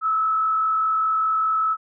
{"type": "tone with frequency modulation", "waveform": "sine", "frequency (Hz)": 1300, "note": "E6", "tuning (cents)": -24, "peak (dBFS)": -18, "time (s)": [0.01, 1.77], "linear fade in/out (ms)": 50, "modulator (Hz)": 44.9, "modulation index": 0.49, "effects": []}